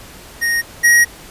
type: tone pair in turn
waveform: square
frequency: 1864.7 / 1892.9 Hz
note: A#6 / A#6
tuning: 0 / +26 cents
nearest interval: unison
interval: 26 cents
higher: second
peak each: -15 / -8 dBFS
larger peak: second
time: 0.41-0.62 / 0.83-1.05 s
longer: second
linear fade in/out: 20 ms
effects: pink hiss -38 dBFS RMS until 1.3 s + resampled to 32000 Hz